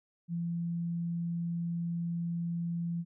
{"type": "tone", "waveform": "sine", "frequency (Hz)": 170, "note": "F3", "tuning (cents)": -46, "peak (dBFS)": -31, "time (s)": [0.28, 3.05], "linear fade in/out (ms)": 50, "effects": []}